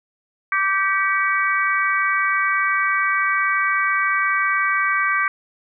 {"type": "harmonic tone with a mistuned harmonic", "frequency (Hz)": 389.4, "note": "G4", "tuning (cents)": -12, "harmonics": [3, 4, 5, 6], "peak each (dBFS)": [-21, -22, -23, -24], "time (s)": [0.52, 5.28], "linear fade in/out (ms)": 2, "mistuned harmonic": 6, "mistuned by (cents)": -52, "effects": []}